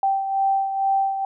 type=beating tone pair; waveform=sine; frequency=780 / 782.2 Hz; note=G5 / G5; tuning=-9 / -4 cents; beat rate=2.2 Hz; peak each=-19 / -27 dBFS; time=0.03-1.25 s; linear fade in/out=2 ms; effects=none